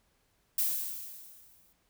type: noise with exponential decay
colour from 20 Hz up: violet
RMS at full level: -27 dBFS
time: 0.58-1.73 s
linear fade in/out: 5 ms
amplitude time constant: 250 ms
effects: pink hiss -72 dBFS RMS until 1.89 s